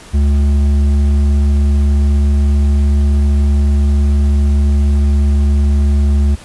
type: tone with hard clipping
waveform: sine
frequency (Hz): 71.3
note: C#2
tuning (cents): +49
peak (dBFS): -10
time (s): 0.13-6.36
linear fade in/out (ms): 20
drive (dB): 7
effects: pink hiss -37 dBFS RMS until 6.44 s + resampled to 24000 Hz